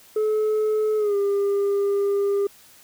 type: tone with pitch glide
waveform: sine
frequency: 430 to 401.2 Hz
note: A4 to G4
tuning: -40 to +40 cents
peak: -16 dBFS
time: 0.16-2.47 s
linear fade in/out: 5 ms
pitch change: -120 cents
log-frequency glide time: 0.97-1.16 s
effects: tanh soft clip ceiling -18 dBFS + white hiss -51 dBFS RMS until 2.83 s